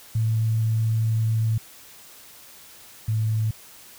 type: tone pair in turn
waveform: sine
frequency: 111.5 / 109.77 Hz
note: A2 / A2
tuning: +23 / -4 cents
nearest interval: unison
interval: 27 cents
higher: first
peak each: -19 / -20 dBFS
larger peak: first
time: 0.15-1.58 / 3.08-3.51 s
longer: first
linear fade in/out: 5 ms
effects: white hiss -47 dBFS RMS until 3.98 s